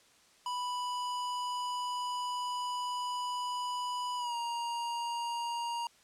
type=tone with pitch glide; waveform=square; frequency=987.8 to 941 Hz; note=B5 to A#5; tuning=0 to +16 cents; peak=-34 dBFS; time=0.46-5.87 s; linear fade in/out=2 ms; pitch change=-84 cents; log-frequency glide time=4.17-4.36 s; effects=white hiss -63 dBFS RMS until 6.03 s + low-pass 8000 Hz 12 dB/octave